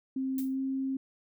sine tone with pitch glide, 264.5 to 267 Hz, C4 to C4, +19 to +35 cents, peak -29 dBFS, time 0.16-0.97 s, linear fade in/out 5 ms, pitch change +16 cents, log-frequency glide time 0.51-0.59 s
violet noise with exponential decay, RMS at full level -38 dBFS, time 0.38-0.56 s, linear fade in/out 2 ms, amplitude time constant 38 ms
effects none

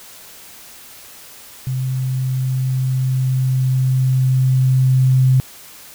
sine tone with level ramp, 130 Hz, C3, 11 cents flat, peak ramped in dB -18 to -9 dBFS, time 1.67-5.4 s, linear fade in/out 0 ms, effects white hiss -40 dBFS RMS until 5.94 s

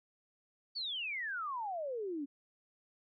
sine exponential sweep, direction down, 4609 to 270 Hz, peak -36 dBFS, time 0.75-2.26 s, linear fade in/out 20 ms, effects none

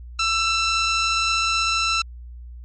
15% pulse tone, 1335 Hz, E6, 22 cents sharp, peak -12 dBFS, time 0.19-2.02 s, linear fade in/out 5 ms, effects added 60 Hz sine -35 dBFS peak until 2.64 s + MP3 32 kbps

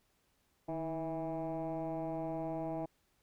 sine tone with frequency modulation, 485.6 Hz, B4, 29 cents flat, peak -34 dBFS, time 0.68-2.86 s, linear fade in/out 10 ms, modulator 165 Hz, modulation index 2, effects tanh soft clip ceiling -32 dBFS + pink hiss -75 dBFS RMS until 3.22 s

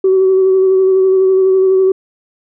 sine tone with vibrato, 379 Hz, F#4, 42 cents sharp, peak -6 dBFS, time 0.04-1.92 s, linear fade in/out 5 ms, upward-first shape sine, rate 12 Hz, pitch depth 20 cents each way, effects tanh soft clip ceiling -3 dBFS

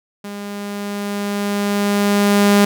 sawtooth tone with level ramp, 203.2 Hz, G#3, 38 cents flat, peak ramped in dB -24 to -5 dBFS, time 0.24-2.65 s, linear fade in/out 5 ms, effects none

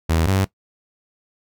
sawtooth tone pair in turn, 81.4 / 96.14 Hz, E2 / G2, -21 / -33 cents, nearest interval minor third, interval 288 cents, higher second, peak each -12 dBFS, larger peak neither, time 0.09-0.27 / 0.27-0.45 s, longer neither, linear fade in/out 10 ms, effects noise-tail reverb RT60 0.1 s tail -18 dB re dry

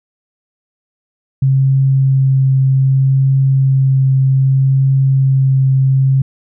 sine tone with vibrato, 134.1 Hz, C3, 43 cents sharp, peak -8 dBFS, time 1.42-6.22 s, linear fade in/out 5 ms, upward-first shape triangle, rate 0.64 Hz, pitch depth 11 cents each way, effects none

